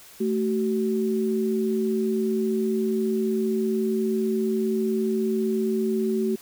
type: tone pair together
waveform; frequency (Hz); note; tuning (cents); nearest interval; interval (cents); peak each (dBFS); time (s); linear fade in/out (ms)
sine; 220 / 378.3; A3 / F#4; 0 / +38; major sixth; 938; -24; 0.2-6.36; 10
effects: white hiss -48 dBFS RMS until 6.41 s